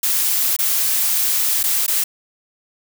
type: noise with dropouts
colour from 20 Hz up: blue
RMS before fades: -18 dBFS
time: 0.03-2.04 s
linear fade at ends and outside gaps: 5 ms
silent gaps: 0.565-0.588 / 1.631-1.637 / 1.865-1.879 s
effects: none